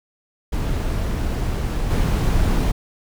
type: noise with level steps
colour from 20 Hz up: brown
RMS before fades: -22 / -18 dBFS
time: 0.52-2.72 s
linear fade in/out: 10 ms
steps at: 1.9 s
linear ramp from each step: 10 ms
effects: none